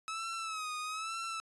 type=tone with vibrato; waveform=sawtooth; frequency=1290 Hz; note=E6; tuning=38 cents flat; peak=-33 dBFS; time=0.08-1.4 s; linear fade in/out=0 ms; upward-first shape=sine; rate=1.1 Hz; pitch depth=75 cents each way; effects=resampled to 24000 Hz